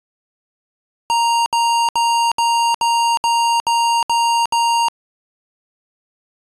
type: tone bursts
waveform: square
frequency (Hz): 932.3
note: A#5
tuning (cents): 0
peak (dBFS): -14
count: 9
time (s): 1.1-4.884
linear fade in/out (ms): 0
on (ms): 360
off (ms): 68
effects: resampled to 22050 Hz